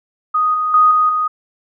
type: tone with level steps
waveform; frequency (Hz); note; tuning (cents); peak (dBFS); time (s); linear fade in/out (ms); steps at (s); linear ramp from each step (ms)
sine; 1244.5; D#6; 0; -12 / -15 / -7 / -10 / -14; 0.34-1.28; 10; 0.54 / 0.74 / 0.91 / 1.09; 2
effects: none